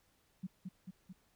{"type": "tone with echo", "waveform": "sine", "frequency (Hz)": 185, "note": "F#3", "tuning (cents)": 0, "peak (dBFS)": -37, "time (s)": [0.43, 0.47], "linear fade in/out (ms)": 10, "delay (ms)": 220, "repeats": 3, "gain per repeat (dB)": -3, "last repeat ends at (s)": 1.13, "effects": ["pink hiss -73 dBFS RMS until 1.35 s"]}